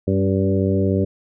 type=harmonic tone with a mistuned harmonic; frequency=96.6 Hz; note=G2; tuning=25 cents flat; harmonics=1 / 2 / 3 / 4 / 5 / 6; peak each=-20 / -21 / -24 / -23 / -26 / -28 dBFS; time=0.07-1.05 s; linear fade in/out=10 ms; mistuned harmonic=3; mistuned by=-21 cents; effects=none